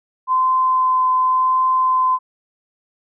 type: tone with vibrato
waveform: sine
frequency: 1029 Hz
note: C6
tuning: 29 cents flat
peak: -13 dBFS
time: 0.27-2.19 s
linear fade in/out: 50 ms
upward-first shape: triangle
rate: 0.89 Hz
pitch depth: 9 cents each way
effects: none